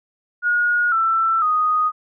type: tone with pitch steps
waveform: sine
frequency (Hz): 1441 / 1334 / 1244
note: F#6 / E6 / D#6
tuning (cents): -46 / +20 / -1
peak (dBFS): -15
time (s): 0.42-1.92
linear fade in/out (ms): 50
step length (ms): 500
effects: none